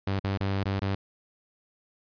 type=tone with dropouts; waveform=sawtooth; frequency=97.8 Hz; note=G2; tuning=4 cents flat; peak=-22 dBFS; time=0.07-0.95 s; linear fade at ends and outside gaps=5 ms; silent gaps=0.195-0.241 / 0.375-0.405 / 0.637-0.655 / 0.795-0.818 s; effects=resampled to 11025 Hz